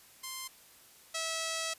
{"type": "tone pair in turn", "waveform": "5% pulse", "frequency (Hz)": [1047, 650.4], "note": ["C6", "E5"], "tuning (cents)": [1, -23], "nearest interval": "minor sixth", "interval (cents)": 824, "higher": "first", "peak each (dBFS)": [-27, -22], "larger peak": "second", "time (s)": [[0.23, 0.48], [1.14, 1.74]], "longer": "second", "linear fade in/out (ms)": 10, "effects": ["white hiss -58 dBFS RMS until 1.78 s", "resampled to 32000 Hz"]}